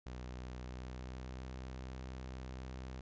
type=tone with pitch glide; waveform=sawtooth; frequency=62.5 to 64.18 Hz; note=B1 to C2; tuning=+21 to -33 cents; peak=-40 dBFS; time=0.06-3.01 s; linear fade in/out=5 ms; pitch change=+46 cents; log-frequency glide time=0.58-1.53 s; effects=resampled to 16000 Hz